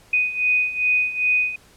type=beating tone pair; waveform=sine; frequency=2489 / 2491.5 Hz; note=D#7 / D#7; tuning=0 / +2 cents; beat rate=2.5 Hz; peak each=-23 / -19 dBFS; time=0.13-1.56 s; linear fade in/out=5 ms; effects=pink hiss -52 dBFS RMS until 1.76 s + low-pass 12000 Hz 12 dB/octave